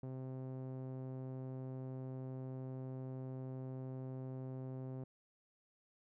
sawtooth tone with low-pass filter, 130.4 Hz, C3, 5 cents flat, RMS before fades -45 dBFS, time 0.03-5.04 s, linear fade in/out 2 ms, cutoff 570 Hz, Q 0.85, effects none

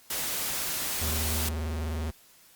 white noise, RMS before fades -31 dBFS, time 0.1-1.49 s, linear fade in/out 5 ms
square tone with vibrato, 77.78 Hz, D#2, in tune, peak -30 dBFS, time 1.01-2.11 s, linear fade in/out 10 ms, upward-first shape square, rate 20 Hz, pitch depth 100 cents each way
effects white hiss -57 dBFS RMS until 2.55 s + Opus 48 kbps

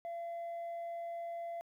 sine tone, 681 Hz, F5, 44 cents flat, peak -36 dBFS, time 0.05-1.61 s, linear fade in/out 0 ms, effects tanh soft clip ceiling -38 dBFS + 12-bit

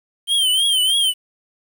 square tone with vibrato, 3136 Hz, G7, in tune, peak -15 dBFS, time 0.27-1.14 s, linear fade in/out 50 ms, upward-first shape triangle, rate 3.2 Hz, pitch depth 110 cents each way, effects 8-bit

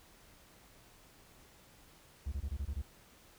triangle tone bursts, 69.3 Hz, C#2, in tune, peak -32 dBFS, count 7, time 2.26-2.82 s, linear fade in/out 10 ms, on 62 ms, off 21 ms, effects pink hiss -61 dBFS RMS until 3.38 s

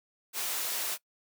white high-pass noise, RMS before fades -33 dBFS, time 0.33-0.98 s, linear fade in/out 50 ms, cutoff 390 Hz, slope 12 dB/octave, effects noise-tail reverb RT60 0.1 s tail -22 dB re dry

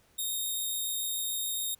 10% pulse tone, 3707 Hz, A#7, 10 cents flat, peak -23 dBFS, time 0.18-1.75 s, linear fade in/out 10 ms, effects pink hiss -65 dBFS RMS until 1.79 s

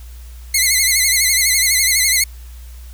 10% pulse tone with vibrato, 2093 Hz, C7, in tune, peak -3 dBFS, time 0.54-2.24 s, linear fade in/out 5 ms, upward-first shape sine, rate 12 Hz, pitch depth 87 cents each way, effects added 60 Hz sine -32 dBFS peak until 2.93 s + white hiss -47 dBFS RMS until 2.93 s

